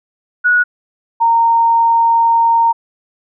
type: tone pair in turn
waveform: sine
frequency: 1462 / 922.7 Hz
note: F#6 / A#5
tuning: -21 / -18 cents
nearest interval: minor sixth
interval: 797 cents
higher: first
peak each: -8 dBFS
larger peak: neither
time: 0.44-0.64 / 1.2-2.73 s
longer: second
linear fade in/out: 20 ms
effects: none